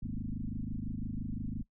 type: tone with frequency modulation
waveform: sine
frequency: 120 Hz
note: B2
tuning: 49 cents flat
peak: -34 dBFS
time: 0.02-1.63 s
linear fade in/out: 10 ms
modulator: 25.9 Hz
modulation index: 5.3
effects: noise-tail reverb RT60 0.1 s tail -20 dB re dry